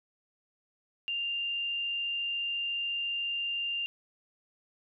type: tone with frequency modulation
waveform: sine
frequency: 2794 Hz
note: F7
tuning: in tune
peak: -30 dBFS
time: 1.08-3.86 s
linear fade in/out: 0 ms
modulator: 45.6 Hz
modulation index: 0.46
effects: none